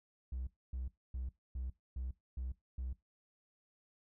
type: tone bursts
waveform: triangle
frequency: 63.4 Hz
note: B1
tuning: 46 cents sharp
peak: -35 dBFS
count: 7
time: 0.32-2.93 s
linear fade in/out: 5 ms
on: 150 ms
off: 260 ms
effects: noise-tail reverb RT60 0.2 s tail -21 dB re dry + tanh soft clip ceiling -32 dBFS